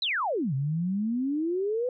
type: exponential two-way sweep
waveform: sine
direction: down then up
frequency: 4186 to 130 to 511 Hz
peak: -25 dBFS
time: 0.02-1.89 s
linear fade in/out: 2 ms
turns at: 0.54 s
effects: none